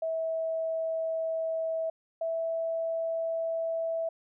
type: tone pair in turn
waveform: sine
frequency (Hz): 649 / 656.9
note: E5 / E5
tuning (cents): -27 / -6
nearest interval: unison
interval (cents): 21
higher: second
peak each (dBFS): -28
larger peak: neither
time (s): 0.02-1.9 / 2.21-4.09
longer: neither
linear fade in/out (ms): 5
effects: none